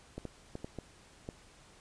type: clicks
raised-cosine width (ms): 2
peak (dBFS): -26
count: 6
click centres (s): 0.18 / 0.253 / 0.554 / 0.645 / 0.787 / 1.289
effects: pink hiss -59 dBFS RMS until 1.8 s + resampled to 22050 Hz